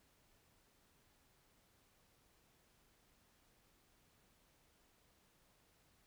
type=silence; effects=pink hiss -73 dBFS RMS until 6.06 s